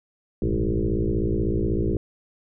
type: tone with frequency modulation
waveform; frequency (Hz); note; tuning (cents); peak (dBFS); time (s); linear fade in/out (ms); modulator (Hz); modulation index
sine; 146.83; D3; 0; -20; 0.42-1.97; 2; 56.2; 4.9
effects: none